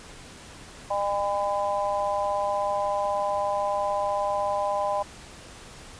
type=harmonic tone; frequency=201.8 Hz; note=G#3; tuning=49 cents flat; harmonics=3 / 4 / 5; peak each=-27 / -28 / -29 dBFS; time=0.9-5.03 s; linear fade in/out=10 ms; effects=pink hiss -45 dBFS RMS until 5.99 s + resampled to 22050 Hz